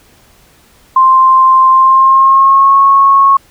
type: tone with pitch glide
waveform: sine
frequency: 1048 to 1097.6 Hz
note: C6 to C#6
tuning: +2 to -17 cents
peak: -3 dBFS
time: 0.96-3.37 s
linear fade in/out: 5 ms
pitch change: +81 cents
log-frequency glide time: 1.72-2.77 s
effects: pink hiss -46 dBFS RMS until 3.5 s